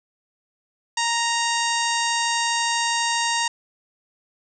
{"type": "harmonic tone with a mistuned harmonic", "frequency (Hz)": 932.3, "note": "A#5", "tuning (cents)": 0, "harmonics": [1, 2, 3, 4, 5, 6, 7, 8, 9], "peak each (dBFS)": [-24, -27, -29, -30, -31, -32, -32, -33, -34], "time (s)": [0.97, 3.48], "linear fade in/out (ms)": 5, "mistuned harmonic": 8, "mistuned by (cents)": -45, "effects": []}